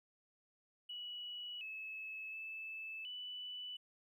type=tone with pitch steps; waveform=triangle; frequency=2934 / 2595 / 2624 / 2978 Hz; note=F#7 / E7 / E7 / F#7; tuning=-15 / -28 / -9 / +11 cents; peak=-40 dBFS; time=0.89-3.77 s; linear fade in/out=10 ms; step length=720 ms; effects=tanh soft clip ceiling -42 dBFS